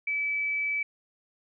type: tone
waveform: sine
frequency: 2301 Hz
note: D7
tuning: 36 cents flat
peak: -26 dBFS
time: 0.07-0.83 s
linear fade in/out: 5 ms
effects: none